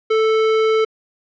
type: tone with hard clipping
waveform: sine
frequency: 440 Hz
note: A4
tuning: in tune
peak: -15 dBFS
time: 0.1-0.85 s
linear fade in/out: 10 ms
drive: 17 dB
effects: low-pass 4000 Hz 12 dB/octave